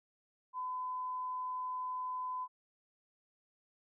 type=tone; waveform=sine; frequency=1011 Hz; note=B5; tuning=40 cents sharp; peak=-36 dBFS; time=0.53-2.48 s; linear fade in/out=50 ms; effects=none